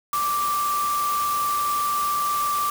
sine tone in noise, 1172 Hz, D6, 4 cents flat, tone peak -21 dBFS, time 0.13-2.7 s, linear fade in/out 2 ms, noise white, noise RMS -32 dBFS, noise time 0.13-2.7 s, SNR +8 dB, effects none

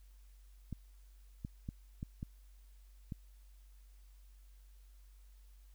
clicks, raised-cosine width 5 ms, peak -28 dBFS, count 6, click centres 0.727 / 1.449 / 1.689 / 2.029 / 2.229 / 3.122 s, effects added 48 Hz sine -56 dBFS peak until 5.74 s + white hiss -73 dBFS RMS until 5.74 s

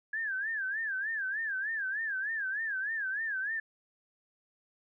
sine tone with vibrato, 1665 Hz, G#6, 4 cents sharp, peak -31 dBFS, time 0.13-3.6 s, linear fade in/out 5 ms, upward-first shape sine, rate 3.3 Hz, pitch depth 160 cents each way, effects none

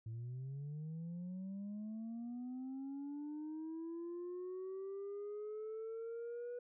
sine linear sweep, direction up, 110 to 488.8 Hz, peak -40 dBFS, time 0.06-6.59 s, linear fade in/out 5 ms, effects tanh soft clip ceiling -41 dBFS

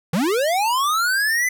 square linear sweep, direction up, 146.83 to 2040 Hz, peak -18 dBFS, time 0.13-1.49 s, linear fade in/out 5 ms, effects none

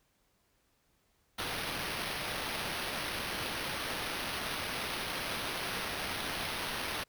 white noise with sample-and-hold, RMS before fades -37 dBFS, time 1.38-7.04 s, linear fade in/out 10 ms, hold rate 7350 Hz, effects pink hiss -73 dBFS RMS until 7.08 s

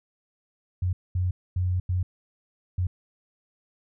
sine tone bursts at uneven times, 90.8 Hz, F#2, 32 cents flat, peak -22 dBFS, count 5, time 0.82-0.93 / 1.15-1.31 / 1.56-1.8 / 1.89-2.03 / 2.78-2.87 s, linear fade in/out 5 ms, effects none

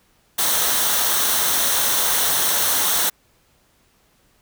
white noise with comb filter, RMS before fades -19 dBFS, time 0.38-3.1 s, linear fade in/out 10 ms, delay 0.41 ms, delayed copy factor -0.5, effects pink hiss -60 dBFS RMS until 4.41 s

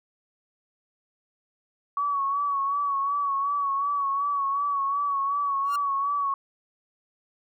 sine tone with vibrato, 1125 Hz, C#6, 25 cents sharp, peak -23 dBFS, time 1.97-6.34 s, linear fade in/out 2 ms, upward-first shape sine, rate 2.7 Hz, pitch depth 44 cents each way
sawtooth tone with exponential growth, 1399 Hz, F6, 3 cents sharp, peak -27 dBFS, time 5.63-5.76 s, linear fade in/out 5 ms, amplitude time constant 28 ms
effects none

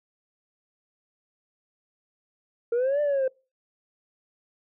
sine linear two-way sweep, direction up then down, 459.1 to 595 to 515 Hz, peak -19 dBFS, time 2.72-3.28 s, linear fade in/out 5 ms, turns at 3.01 s, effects noise-tail reverb RT60 0.3 s tail -25 dB re dry + tanh soft clip ceiling -20 dBFS

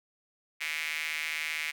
square tone with high-pass filter, 77.78 Hz, D#2, in tune, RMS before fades -34 dBFS, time 0.6-1.72 s, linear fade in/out 20 ms, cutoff 2200 Hz, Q 4.8, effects none

